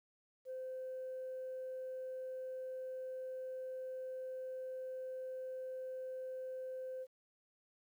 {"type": "tone", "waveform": "sine", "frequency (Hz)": 517, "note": "C5", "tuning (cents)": -21, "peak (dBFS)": -40, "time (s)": [0.45, 7.07], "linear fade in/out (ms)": 50, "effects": ["tanh soft clip ceiling -38 dBFS", "12-bit"]}